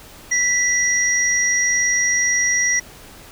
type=tone pair together; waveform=sine; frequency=1975.5 / 5741 Hz; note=B6 / F8; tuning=0 / +47 cents; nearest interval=octave + tritone; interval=1847 cents; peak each=-18 dBFS; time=0.31-2.8 s; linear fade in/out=10 ms; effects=pink hiss -42 dBFS RMS until 3.31 s